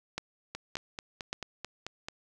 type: two click trains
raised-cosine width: 0.2 ms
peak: -16 / -20 dBFS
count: 3 / 8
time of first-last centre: 0.18-1.329 / 0.55-2.085 s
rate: 1.74 / 4.56 Hz
effects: none